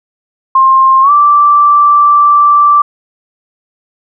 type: tone with pitch glide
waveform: sine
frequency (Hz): 1060 to 1169.4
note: C6 to D6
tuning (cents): +22 to -8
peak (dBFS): -3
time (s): 0.55-2.82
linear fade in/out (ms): 5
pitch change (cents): +170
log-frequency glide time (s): 1.02-1.11
effects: none